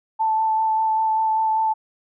sine tone with vibrato, 880 Hz, A5, in tune, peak -17 dBFS, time 0.19-1.74 s, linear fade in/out 20 ms, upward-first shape sine, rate 5.1 Hz, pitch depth 12 cents each way, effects none

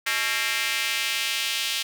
square tone with high-pass filter sweep, 123.47 Hz, B2, in tune, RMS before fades -26 dBFS, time 0.06-1.83 s, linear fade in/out 10 ms, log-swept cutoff 1900 to 3100 Hz, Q 1.9, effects none

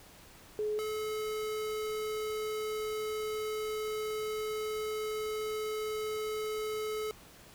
sine / square tone pair in turn, 424.4 / 430.1 Hz, G#4 / A4, +38 / -39 cents, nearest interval unison, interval 23 cents, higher second, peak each -30 / -34 dBFS, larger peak first, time 0.59-0.79 / 0.79-7.11 s, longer second, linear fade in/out 0 ms, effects pink hiss -55 dBFS RMS until 7.54 s

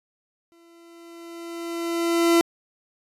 40% pulse tone with exponential growth, 337.7 Hz, E4, 42 cents sharp, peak -13 dBFS, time 0.52-2.41 s, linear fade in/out 0 ms, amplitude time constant 410 ms, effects resampled to 32000 Hz

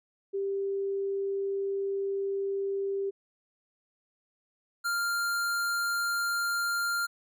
sine / square tone pair in turn, 393.8 / 1395.3 Hz, G4 / F6, +8 / -2 cents, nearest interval octave + minor seventh, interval 2190 cents, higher second, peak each -28 dBFS, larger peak neither, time 0.33-3.11 / 4.84-7.07 s, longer first, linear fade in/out 20 ms, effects none

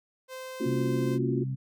sawtooth tone, 518 Hz, C5, 17 cents flat, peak -34 dBFS, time 0.28-1.19 s, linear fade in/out 50 ms
sine chord, Gb major seventh, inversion first, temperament just, 231.2 / 277.5 / 346.9 / 370 Hz, Bb3 / Db4 / F4 / Gb4, -14 / +2 / -12 / 0 cents, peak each -32 dBFS, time 0.6-1.44 s, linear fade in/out 10 ms
harmonic tone, 65.9 Hz, C2, 13 cents sharp, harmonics 2 / 3 / 4, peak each -29 / -41 / -45 dBFS, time 0.65-1.56 s, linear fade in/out 20 ms
effects none

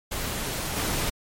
pink noise with level steps, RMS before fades -30 / -27 dBFS, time 0.11-1.1 s, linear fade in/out 10 ms, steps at 0.76 s, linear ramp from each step 5 ms, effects MP3 64 kbps

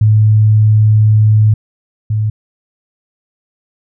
sine tone pair in turn, 107.6 / 107.6 Hz, A2 / A2, -38 / -38 cents, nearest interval unison, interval 0 cents, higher neither, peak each -5 / -11 dBFS, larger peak first, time 0.01-1.54 / 2.1-2.3 s, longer first, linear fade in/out 5 ms, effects none

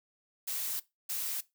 blue noise bursts at uneven times, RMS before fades -35 dBFS, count 2, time 0.47-0.8 / 1.09-1.41 s, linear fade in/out 10 ms, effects noise-tail reverb RT60 0.2 s tail -19 dB re dry

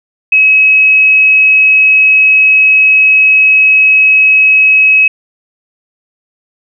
sine tone, 2560 Hz, D#7, 49 cents sharp, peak -3 dBFS, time 0.32-5.08 s, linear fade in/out 5 ms, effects none

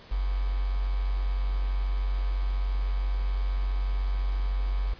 sine tone with quantisation, 47 Hz, F#1, 28 cents sharp, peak -24 dBFS, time 0.11-4.94 s, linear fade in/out 10 ms, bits 7, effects pink hiss -50 dBFS RMS until 4.99 s + resampled to 11025 Hz

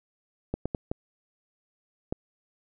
clicks, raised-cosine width 2 ms, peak -15 dBFS, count 5, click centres 0.54 / 0.656 / 0.748 / 0.915 / 2.125 s, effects none

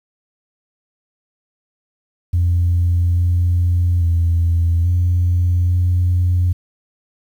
sine tone with pitch steps, 86.9 / 87.6 / 84.5 / 88.2 / 89.1 Hz, F2 / F2 / E2 / F2 / F2, -8 / +6 / +43 / +18 / +35 cents, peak -11 dBFS, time 2.33-6.53 s, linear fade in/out 10 ms, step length 840 ms, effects tanh soft clip ceiling -9 dBFS + 8-bit

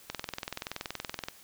click train, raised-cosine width 0.2 ms, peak -17 dBFS, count 26, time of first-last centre 0.1-1.285 s, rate 21.1 Hz, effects white hiss -55 dBFS RMS until 1.43 s

